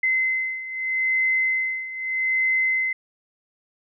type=beating tone pair; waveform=sine; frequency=2055 / 2055.8 Hz; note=C7 / C7; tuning=-32 / -31 cents; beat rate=0.8 Hz; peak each=-26 / -22 dBFS; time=0.03-2.93 s; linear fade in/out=5 ms; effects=none